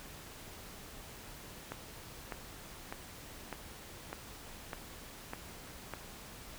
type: click train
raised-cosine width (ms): 0.5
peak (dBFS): -24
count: 8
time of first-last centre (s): 1.72-5.937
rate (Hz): 1.66
effects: pink hiss -50 dBFS RMS until 6.58 s